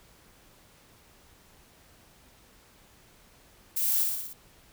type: noise with echo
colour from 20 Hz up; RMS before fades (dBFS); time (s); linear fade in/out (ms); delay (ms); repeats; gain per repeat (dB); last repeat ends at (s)
violet; -28; 3.76-4.04; 10; 59; 5; -3; 4.335
effects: pink hiss -58 dBFS RMS until 4.72 s